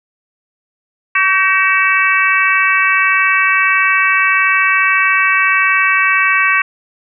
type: harmonic tone with a mistuned harmonic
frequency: 378.4 Hz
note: F#4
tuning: 39 cents sharp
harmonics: 3 / 4 / 5 / 6 / 7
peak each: -16 / -16 / -16 / -16 / -16 dBFS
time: 1.15-6.62 s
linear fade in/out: 5 ms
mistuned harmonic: 4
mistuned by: +42 cents
effects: none